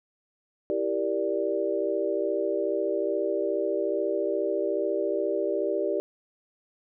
sine chord, E half-diminished seventh, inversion none, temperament equal, 329.6 / 392 / 466.2 / 587.3 Hz, E4 / G4 / Bb4 / D5, 0 / 0 / 0 / 0 cents, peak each -32 / -28 / -32 / -29 dBFS, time 0.7-6 s, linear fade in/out 0 ms, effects none

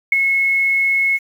sine tone with ADSR envelope, 2182 Hz, C#7, 28 cents flat, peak -7 dBFS, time 0.12-1.19 s, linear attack 4 ms, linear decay 15 ms, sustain -6 dB, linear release 37 ms, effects 7-bit

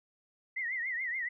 sine tone with vibrato, 1982 Hz, B6, 6 cents sharp, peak -32 dBFS, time 0.56-1.29 s, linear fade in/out 10 ms, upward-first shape triangle, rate 7 Hz, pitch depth 150 cents each way, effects none

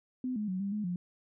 sine tone with pitch steps, 254 / 211 / 185.7 / 198.6 / 210.8 / 177.4 Hz, B3 / G#3 / F#3 / G3 / G#3 / F3, +49 / +28 / +7 / +23 / +26 / +27 cents, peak -31 dBFS, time 0.24-0.96 s, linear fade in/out 2 ms, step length 120 ms, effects none

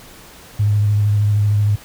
sine tone with vibrato, 103.83 Hz, G#2, in tune, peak -12 dBFS, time 0.59-1.76 s, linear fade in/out 10 ms, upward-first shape triangle, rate 13 Hz, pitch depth 28 cents each way, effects pink hiss -41 dBFS RMS until 1.84 s

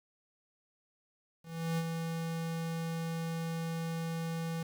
square tone with ADSR envelope, 164.81 Hz, E3, in tune, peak -30 dBFS, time 1.43-4.63 s, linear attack 350 ms, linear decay 46 ms, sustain -5 dB, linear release 4 ms, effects 10-bit

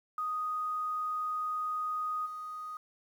sine tone with level steps, 1244.5 Hz, D#6, in tune, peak -31 / -38 dBFS, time 0.18-2.77 s, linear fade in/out 2 ms, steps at 2.25 s, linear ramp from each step 20 ms, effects 10-bit

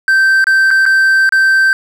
triangle tone with dropouts, 1558 Hz, G6, 11 cents flat, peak -5 dBFS, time 0.08-1.73 s, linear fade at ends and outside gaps 1 ms, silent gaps 0.442-0.469 / 0.706-0.711 / 0.855-0.862 / 1.292-1.323 s, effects none

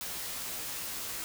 white noise with comb filter, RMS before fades -38 dBFS, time 0.01-1.24 s, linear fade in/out 0 ms, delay 14 ms, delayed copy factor -0.8, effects none

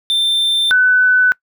triangle / sine tone pair in turn, 3570 / 1501 Hz, A7 / F#6, +24 / +24 cents, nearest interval octave + minor third, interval 1500 cents, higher first, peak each -11 / -8 dBFS, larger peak second, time 0.1-0.71 / 0.71-1.32 s, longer neither, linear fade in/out 0 ms, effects noise-tail reverb RT60 0.1 s tail -24 dB re dry

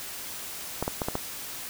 clicks, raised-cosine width 1 ms, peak -13 dBFS, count 5, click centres 0.826 / 0.879 / 1.018 / 1.085 / 1.154 s, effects white hiss -38 dBFS RMS until 1.69 s

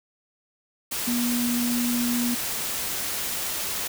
sine tone in noise, 241 Hz, B3, 42 cents flat, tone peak -23 dBFS, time 1.07-2.35 s, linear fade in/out 10 ms, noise white, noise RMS -29 dBFS, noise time 0.91-3.88 s, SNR +3 dB, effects none

